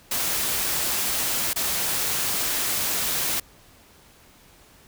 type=noise with dropouts; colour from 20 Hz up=white; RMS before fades=-25 dBFS; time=0.11-3.4 s; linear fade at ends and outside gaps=5 ms; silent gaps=1.533-1.559 s; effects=pink hiss -53 dBFS RMS until 4.87 s